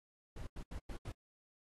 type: noise bursts at uneven times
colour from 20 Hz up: brown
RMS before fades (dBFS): -44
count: 5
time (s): 0.36-0.47 / 0.56-0.63 / 0.71-0.79 / 0.89-0.97 / 1.05-1.12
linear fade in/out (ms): 5
effects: AAC 32 kbps